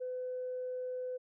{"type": "tone", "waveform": "sine", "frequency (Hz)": 505, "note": "B4", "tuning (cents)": 39, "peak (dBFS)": -35, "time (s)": [0, 1.18], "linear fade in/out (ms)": 20, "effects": ["tanh soft clip ceiling -31 dBFS"]}